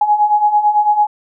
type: beating tone pair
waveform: sine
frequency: 831 / 840 Hz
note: G#5 / G#5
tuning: +1 / +19 cents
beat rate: 9 Hz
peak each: -16 / -11 dBFS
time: 0.01-1.07 s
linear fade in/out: 5 ms
effects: none